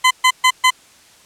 20% pulse tone bursts, 1020 Hz, C6, 44 cents flat, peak -4 dBFS, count 4, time 0.04-0.706 s, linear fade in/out 10 ms, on 69 ms, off 130 ms, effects white hiss -48 dBFS RMS until 1.25 s + low-pass 9000 Hz 12 dB/octave

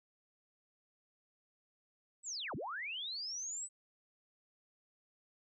sine linear two-way sweep, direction down then up, 8110 to 95 to 8110 Hz, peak -39 dBFS, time 2.23-3.69 s, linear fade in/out 50 ms, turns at 2.55 s, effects none

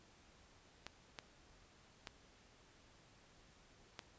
clicks, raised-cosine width 0.2 ms, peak -28 dBFS, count 4, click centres 0.866 / 1.188 / 2.072 / 3.992 s, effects pink hiss -66 dBFS RMS until 4.18 s + resampled to 16000 Hz

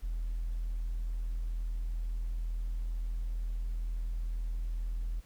sine tone with hard clipping, 41.09 Hz, E1, 5 cents flat, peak -32 dBFS, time 0.02-5.21 s, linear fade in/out 20 ms, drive 1 dB, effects pink hiss -63 dBFS RMS until 5.25 s

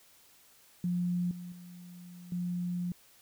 sine tone with level steps, 177 Hz, F3, 23 cents sharp, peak -28 / -40 / -46 / -31 dBFS, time 0.84-2.92 s, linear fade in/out 2 ms, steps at 1.31 / 1.52 / 2.32 s, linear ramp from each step 2 ms, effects white hiss -61 dBFS RMS until 3.21 s

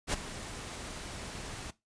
pink noise with ADSR envelope, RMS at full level -29 dBFS, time 0.07-1.71 s, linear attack 60 ms, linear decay 20 ms, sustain -13 dB, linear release 11 ms, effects noise-tail reverb RT60 0.2 s tail -18 dB re dry + resampled to 22050 Hz

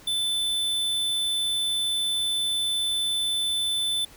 square tone, 3520 Hz, A7, in tune, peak -24 dBFS, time 0.07-4.05 s, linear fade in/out 5 ms, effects pink hiss -50 dBFS RMS until 4.16 s

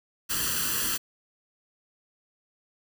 white noise with comb filter, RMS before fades -28 dBFS, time 0.29-0.98 s, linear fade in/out 20 ms, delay 0.67 ms, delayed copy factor +0.8, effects none

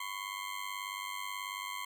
20% pulse ring-modulated tone, 1053 Hz, C6, 11 cents sharp, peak -30 dBFS, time 0-1.85 s, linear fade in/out 5 ms, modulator 49.2 Hz, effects none

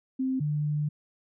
sine tone pair in turn, 261.6 / 149.04 Hz, C4 / D3, 0 / +26 cents, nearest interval minor seventh, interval 974 cents, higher first, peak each -25 dBFS, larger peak neither, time 0.19-0.4 / 0.4-0.89 s, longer second, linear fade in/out 10 ms, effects none

